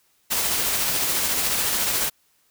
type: noise with tremolo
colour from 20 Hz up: white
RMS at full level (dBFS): -22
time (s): 0.3-2.1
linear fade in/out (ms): 20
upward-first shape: sine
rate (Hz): 14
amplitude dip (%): 25
effects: white hiss -64 dBFS RMS until 2.5 s